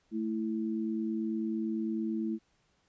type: tone pair together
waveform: sine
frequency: 220.6 / 329.6 Hz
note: A3 / E4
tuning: +5 / 0 cents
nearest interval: perfect fifth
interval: 695 cents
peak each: -32 / -34 dBFS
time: 0.11-2.39 s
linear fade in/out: 50 ms
effects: pink hiss -72 dBFS RMS until 2.88 s + resampled to 16000 Hz